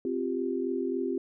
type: chord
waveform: sine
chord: C suspended fourth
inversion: none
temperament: just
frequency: 261.6 / 348.8 / 392.4 Hz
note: C4 / F4 / G4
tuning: 0 / -2 / +2 cents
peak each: -32 dBFS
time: 0.05-1.18 s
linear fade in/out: 2 ms
effects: none

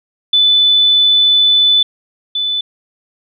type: tone pair in turn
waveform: sine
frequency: 3497 / 3497 Hz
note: A7 / A7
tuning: -11 / -11 cents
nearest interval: unison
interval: 0 cents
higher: neither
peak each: -7 / -14 dBFS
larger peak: first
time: 0.33-1.83 / 2.35-2.61 s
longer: first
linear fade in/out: 5 ms
effects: none

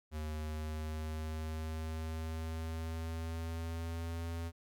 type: tone with pitch glide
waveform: square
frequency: 77.1 to 83.59 Hz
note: D#2 to E2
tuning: -15 to +25 cents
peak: -38 dBFS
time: 0.11-4.52 s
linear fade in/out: 50 ms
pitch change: +140 cents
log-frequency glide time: 0.37-4.26 s
effects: none

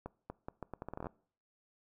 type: accelerating click train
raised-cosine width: 1 ms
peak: -27 dBFS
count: 14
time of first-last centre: 0.06-1.069 s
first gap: 240 ms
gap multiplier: 0.77
effects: noise-tail reverb RT60 0.5 s tail -22 dB re dry

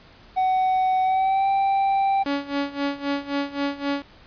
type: tone with pitch glide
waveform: triangle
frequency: 750 to 783.7 Hz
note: F#5 to G5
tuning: +23 to -1 cents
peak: -16 dBFS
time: 0.36-2.24 s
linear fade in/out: 20 ms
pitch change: +76 cents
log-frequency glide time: 1.03-1.48 s
type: tone with tremolo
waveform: sawtooth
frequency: 282.3 Hz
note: C#4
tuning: 32 cents sharp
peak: -17 dBFS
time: 2.26-4.02 s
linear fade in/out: 0 ms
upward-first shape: sine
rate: 3.8 Hz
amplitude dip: 85%
effects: pink hiss -50 dBFS RMS until 4.26 s + resampled to 11025 Hz

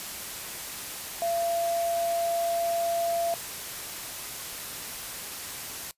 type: tone in noise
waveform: sine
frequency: 680 Hz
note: F5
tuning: 46 cents flat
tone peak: -25 dBFS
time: 1.22-3.34 s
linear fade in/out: 0 ms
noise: white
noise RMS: -37 dBFS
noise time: 0-5.91 s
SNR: +9 dB
effects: noise-tail reverb RT60 0.1 s tail -20 dB re dry + resampled to 32000 Hz

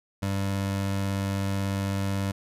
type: tone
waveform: 25% pulse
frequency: 98.2 Hz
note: G2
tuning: 4 cents sharp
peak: -22 dBFS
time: 0.22-2.32 s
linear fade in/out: 10 ms
effects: resampled to 32000 Hz

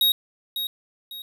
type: tone with echo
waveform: square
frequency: 3781 Hz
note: A#7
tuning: 24 cents sharp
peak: -17 dBFS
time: 0.01-0.12 s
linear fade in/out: 2 ms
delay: 550 ms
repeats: 2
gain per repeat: -9 dB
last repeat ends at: 1.22 s
effects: none

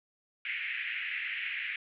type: band-pass noise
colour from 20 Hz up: pink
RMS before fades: -36 dBFS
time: 0.45-1.76 s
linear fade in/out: 2 ms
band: 1800 to 2700 Hz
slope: 48 dB/octave
effects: none

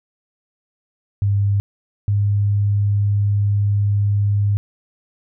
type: tone pair in turn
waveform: sine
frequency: 100.6 / 101.95 Hz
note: G2 / G#2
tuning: +45 / -32 cents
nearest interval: unison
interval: 23 cents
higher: second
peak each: -14 dBFS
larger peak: neither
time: 1.22-1.6 / 2.08-4.57 s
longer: second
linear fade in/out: 0 ms
effects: none

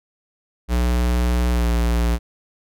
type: tone with pitch glide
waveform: square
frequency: 60.4 to 58.55 Hz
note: B1 to A#1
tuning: -38 to +8 cents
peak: -17 dBFS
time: 0.68-2.19 s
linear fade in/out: 50 ms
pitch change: -54 cents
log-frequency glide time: 1.51-1.65 s
effects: none

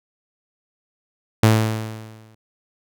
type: tone with exponential decay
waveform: sawtooth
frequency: 110 Hz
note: A2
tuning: in tune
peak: -6 dBFS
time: 1.43-2.35 s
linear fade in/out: 5 ms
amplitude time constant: 200 ms
effects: none

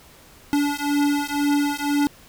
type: beating tone pair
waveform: square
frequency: 287.6 / 289.6 Hz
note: D4 / D4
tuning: -36 / -24 cents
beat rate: 2 Hz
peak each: -23 dBFS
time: 0.53-2.07 s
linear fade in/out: 0 ms
effects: pink hiss -49 dBFS RMS until 2.28 s

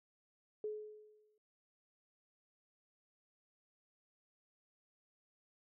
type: tone with exponential decay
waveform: sine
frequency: 425.8 Hz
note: G#4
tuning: 43 cents sharp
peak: -36 dBFS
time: 0.64-1.38 s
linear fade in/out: 2 ms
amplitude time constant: 160 ms
effects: none

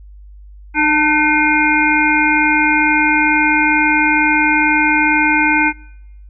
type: harmonic tone with a mistuned harmonic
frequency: 303.7 Hz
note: D#4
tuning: 42 cents flat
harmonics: 1 / 3 / 5 / 7 / 8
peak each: -17 / -17 / -17 / -17 / -17 dBFS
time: 0.74-5.73 s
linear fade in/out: 50 ms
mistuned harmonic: 3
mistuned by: -35 cents
effects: noise-tail reverb RT60 0.9 s tail -26 dB re dry + added 50 Hz sine -35 dBFS peak until 6.29 s

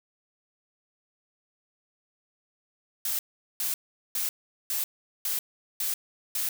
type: noise bursts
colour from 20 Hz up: blue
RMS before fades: -29 dBFS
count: 7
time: 3.05-6.49 s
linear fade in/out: 2 ms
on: 140 ms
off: 410 ms
effects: none

